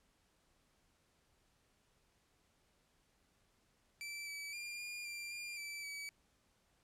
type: tone with pitch steps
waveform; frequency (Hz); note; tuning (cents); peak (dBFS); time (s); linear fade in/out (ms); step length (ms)
sawtooth; 2329 / 2297 / 2397 / 2418 / 2373 / 2401 / 2322 / 2284; D7 / D7 / D7 / D7 / D7 / D7 / D7 / D7; -15 / -39 / +35 / +50 / +17 / +38 / -20 / -49; -40; 4.01-6.09; 0; 260
effects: pink hiss -75 dBFS RMS until 6.83 s + low-pass 11000 Hz 12 dB/octave